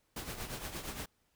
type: noise with tremolo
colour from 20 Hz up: pink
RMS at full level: -39 dBFS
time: 0.16-1.06 s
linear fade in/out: 5 ms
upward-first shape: triangle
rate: 8.6 Hz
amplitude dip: 70%
effects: pink hiss -75 dBFS RMS until 1.35 s